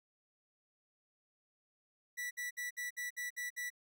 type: tone bursts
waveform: 45% pulse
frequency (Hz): 1955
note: B6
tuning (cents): -18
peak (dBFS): -38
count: 8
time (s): 2.17-3.703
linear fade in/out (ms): 20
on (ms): 140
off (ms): 59
effects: none